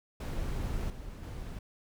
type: noise with level steps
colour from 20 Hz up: brown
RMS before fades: -34 / -43 / -40 dBFS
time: 0.2-1.59 s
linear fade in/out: 5 ms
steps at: 0.9 / 1.23 s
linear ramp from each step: 2 ms
effects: none